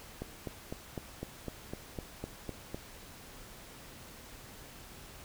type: click train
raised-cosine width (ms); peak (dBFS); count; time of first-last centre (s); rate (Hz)
2; -24; 11; 0.22-2.745; 3.96
effects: pink hiss -51 dBFS RMS until 5.24 s